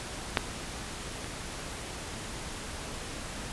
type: clicks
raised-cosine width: 0.3 ms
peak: -6 / -23 dBFS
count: 2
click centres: 0.372 / 1.244 s
effects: pink hiss -39 dBFS RMS until 3.52 s + resampled to 24000 Hz